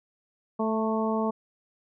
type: harmonic tone with a mistuned harmonic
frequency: 220 Hz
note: A3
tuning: in tune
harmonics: 1 / 2 / 3 / 4 / 5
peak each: -27 / -30 / -32 / -33 / -34 dBFS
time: 0.59-1.31 s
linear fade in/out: 10 ms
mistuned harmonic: 4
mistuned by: +15 cents
effects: none